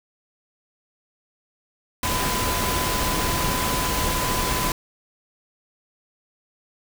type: tone in noise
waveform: sine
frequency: 1006 Hz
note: B5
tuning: 32 cents sharp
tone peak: -28 dBFS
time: 2.03-4.72 s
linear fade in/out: 2 ms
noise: pink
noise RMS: -24 dBFS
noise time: 2.03-4.72 s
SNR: -7 dB
effects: none